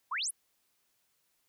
sine exponential sweep, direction up, 914 to 11840 Hz, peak -31 dBFS, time 0.11-0.31 s, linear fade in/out 10 ms, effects white hiss -75 dBFS RMS until 1.48 s

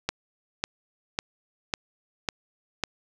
click train, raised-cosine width 0.2 ms, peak -8 dBFS, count 6, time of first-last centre 0.09-2.837 s, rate 1.82 Hz, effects none

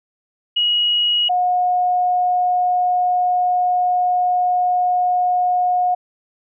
sine tone pair in turn, 2900 / 722.5 Hz, F#7 / F#5, -35 / -41 cents, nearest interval 2 octaves, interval 2406 cents, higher first, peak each -14 / -14 dBFS, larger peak neither, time 0.56-1.29 / 1.29-5.95 s, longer second, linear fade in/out 10 ms, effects none

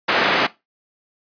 white band-pass noise, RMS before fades -18 dBFS, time 0.08-0.47 s, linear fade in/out 10 ms, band 230 to 2300 Hz, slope 12 dB/octave, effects noise-tail reverb RT60 0.2 s tail -17 dB re dry + resampled to 11025 Hz

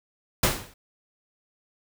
pink noise with exponential decay, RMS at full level -17 dBFS, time 0.43-0.74 s, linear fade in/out 5 ms, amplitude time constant 67 ms, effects none

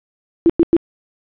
sine tone bursts, 335.4 Hz, E4, 30 cents sharp, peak -7 dBFS, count 3, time 0.46-0.766 s, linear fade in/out 0 ms, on 36 ms, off 99 ms, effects resampled to 8000 Hz + 8-bit

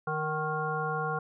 harmonic tone with a mistuned harmonic, 155.56 Hz, D#3, in tune, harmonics 1 / 3 / 5 / 7 / 9, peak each -35 / -35 / -35 / -35 / -35 dBFS, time 0.07-1.19 s, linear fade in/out 5 ms, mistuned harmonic 5, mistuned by -30 cents, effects none

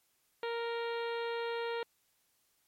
harmonic tone, 466.2 Hz, A#4, in tune, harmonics 1 / 2 / 3 / 4 / 5 / 6 / 7 / 8 / 9, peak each -35 / -41 / -45 / -47 / -49 / -51 / -52 / -53 / -54 dBFS, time 0.43-1.83 s, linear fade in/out 2 ms, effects white hiss -74 dBFS RMS until 2.67 s + MP3 64 kbps

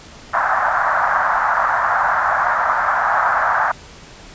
white band-pass noise, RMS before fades -17 dBFS, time 0.33-3.72 s, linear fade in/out 10 ms, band 670 to 1600 Hz, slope 48 dB/octave, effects pink hiss -40 dBFS RMS until 4.34 s + resampled to 16000 Hz

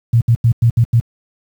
sine tone bursts at uneven times, 116.54 Hz, A#2, in tune, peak -7 dBFS, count 6, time 0.13-0.21 / 0.28-0.35 / 0.44-0.52 / 0.62-0.7 / 0.77-0.84 / 0.93-1 s, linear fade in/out 5 ms, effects high-pass 60 Hz 12 dB/octave + 7-bit

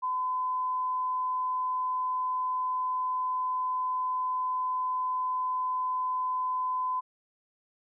sine tone, 1015 Hz, B5, 47 cents sharp, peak -27 dBFS, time 0.02-7.01 s, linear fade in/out 20 ms, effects none

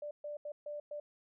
sine tone bursts at uneven times, 590 Hz, D5, 8 cents sharp, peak -39 dBFS, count 5, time 0.02-0.11 / 0.24-0.37 / 0.45-0.52 / 0.66-0.8 / 0.91-1 s, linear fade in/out 5 ms, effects none

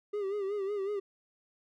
triangle tone with vibrato, 400.8 Hz, G4, 38 cents sharp, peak -29 dBFS, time 0.13-1 s, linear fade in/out 10 ms, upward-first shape sine, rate 5.4 Hz, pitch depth 78 cents each way, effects none

